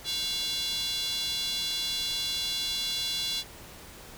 square tone with high-pass filter, 311.1 Hz, D#4, in tune, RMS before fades -31 dBFS, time 0.04-3.44 s, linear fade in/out 50 ms, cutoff 3700 Hz, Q 5.2, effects pink hiss -47 dBFS RMS until 4.17 s

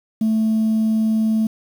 sine tone, 220 Hz, A3, in tune, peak -13 dBFS, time 0.21-1.47 s, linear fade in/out 5 ms, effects tanh soft clip ceiling -13 dBFS + 7-bit

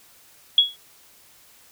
sine tone with exponential decay, 3345 Hz, G#7, 12 cents sharp, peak -8 dBFS, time 0.58-0.76 s, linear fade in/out 2 ms, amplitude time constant 38 ms, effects white hiss -53 dBFS RMS until 1.71 s

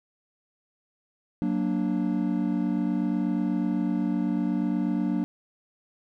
triangle chord, Gb augmented, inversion none, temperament equal, 185 / 233.1 / 293.7 Hz, Gb3 / Bb3 / D4, 0 / 0 / 0 cents, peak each -26 dBFS, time 1.42-5.24 s, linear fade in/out 0 ms, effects none

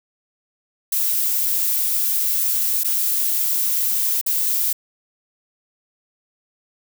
violet noise with dropouts, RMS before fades -20 dBFS, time 0.92-4.73 s, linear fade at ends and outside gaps 5 ms, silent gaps 2.835-2.845 / 4.213-4.262 s, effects none

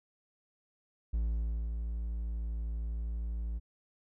triangle tone with ADSR envelope, 56.3 Hz, A1, 40 cents sharp, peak -26 dBFS, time 1.13-3.6 s, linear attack 10 ms, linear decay 560 ms, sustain -5 dB, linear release 28 ms, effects none

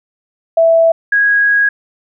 sine tone pair in turn, 659.3 / 1650.8 Hz, E5 / G#6, 0 / -11 cents, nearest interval octave + major third, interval 1589 cents, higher second, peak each -6 / -8 dBFS, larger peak first, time 0.57-0.92 / 1.12-1.69 s, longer second, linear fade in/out 5 ms, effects none

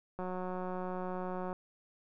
click train, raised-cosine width 1 ms, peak -26 dBFS, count 246, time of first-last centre 0.19-1.529 s, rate 183 Hz, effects none

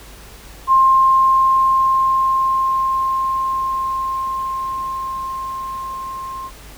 sine tone with level ramp, 1059 Hz, C6, 21 cents sharp, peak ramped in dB -8 to -26 dBFS, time 0.67-6.51 s, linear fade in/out 50 ms, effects added 50 Hz sine -41 dBFS peak until 6.77 s + pink hiss -41 dBFS RMS until 6.77 s

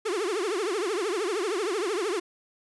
45% pulse tone with vibrato, 392 Hz, G4, in tune, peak -26 dBFS, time 0.05-2.2 s, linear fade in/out 10 ms, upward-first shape triangle, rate 13 Hz, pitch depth 290 cents each way, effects resampled to 24000 Hz

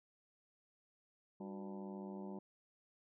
harmonic tone with a mistuned harmonic, 98.4 Hz, G2, 7 cents sharp, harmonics 2 / 3 / 4 / 5 / 6 / 7 / 8 / 9 / 10, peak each -46 / -55 / -51 / -59 / -57 / -62 / -62 / -58 / -64 dBFS, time 1.4-2.39 s, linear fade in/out 5 ms, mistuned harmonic 4, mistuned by -110 cents, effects none

